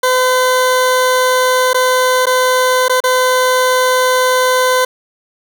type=tone with dropouts; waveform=20% pulse; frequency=509 Hz; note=C5; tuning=48 cents flat; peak=-5 dBFS; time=0.03-4.85 s; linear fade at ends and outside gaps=5 ms; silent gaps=1.733-1.744 / 2.257-2.267 / 2.883-2.895 / 3.004-3.038 s; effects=none